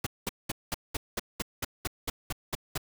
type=noise bursts; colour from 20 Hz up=pink; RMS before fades=-31 dBFS; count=13; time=0.04-2.778 s; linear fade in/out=5 ms; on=26 ms; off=200 ms; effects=none